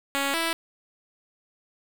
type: tone pair in turn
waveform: 5% pulse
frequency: 277.7 / 330.2 Hz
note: C#4 / E4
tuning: +3 / +3 cents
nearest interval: minor third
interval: 300 cents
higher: second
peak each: -13 dBFS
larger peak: neither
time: 0.15-0.34 / 0.34-0.53 s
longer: neither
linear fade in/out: 0 ms
effects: 7-bit